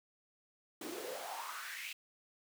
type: noise with high-pass filter sweep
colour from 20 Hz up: pink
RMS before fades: -44 dBFS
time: 0.81-1.93 s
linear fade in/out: 5 ms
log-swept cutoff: 270 to 2700 Hz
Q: 4.5
effects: none